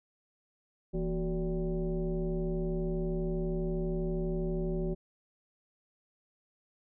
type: tone with frequency modulation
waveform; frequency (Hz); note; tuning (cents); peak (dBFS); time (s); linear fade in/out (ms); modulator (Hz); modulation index
sine; 168.8; E3; +41; -29; 0.93-4.95; 20; 205; 1.4
effects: none